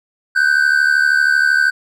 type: tone pair together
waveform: triangle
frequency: 1495.2 / 1568 Hz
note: F#6 / G6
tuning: +18 / 0 cents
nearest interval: minor second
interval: 82 cents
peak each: -12 dBFS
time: 0.35-1.71 s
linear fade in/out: 20 ms
effects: none